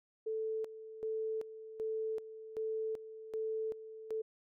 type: tone with tremolo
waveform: sine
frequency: 440 Hz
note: A4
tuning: in tune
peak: -34 dBFS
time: 0.26-4.22 s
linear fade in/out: 10 ms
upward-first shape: square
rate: 1.3 Hz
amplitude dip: 75%
effects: none